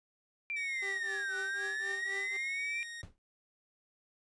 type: linear two-way sweep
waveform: sine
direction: down then up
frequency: 2382 to 1480 to 2382 Hz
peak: -34 dBFS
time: 0.5-2.83 s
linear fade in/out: 0 ms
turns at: 1.36 s
type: tone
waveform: sawtooth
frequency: 1864.7 Hz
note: A#6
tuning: in tune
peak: -39 dBFS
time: 0.56-3.02 s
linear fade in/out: 10 ms
type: tone with tremolo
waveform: sawtooth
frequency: 392 Hz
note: G4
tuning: in tune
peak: -37 dBFS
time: 0.82-2.37 s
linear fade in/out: 5 ms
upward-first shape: triangle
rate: 3.9 Hz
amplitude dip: 100%
type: noise with exponential decay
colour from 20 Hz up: brown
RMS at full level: -40 dBFS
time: 3.03-3.18 s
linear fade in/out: 0 ms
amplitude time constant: 31 ms
effects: noise-tail reverb RT60 0.2 s tail -26 dB re dry + resampled to 22050 Hz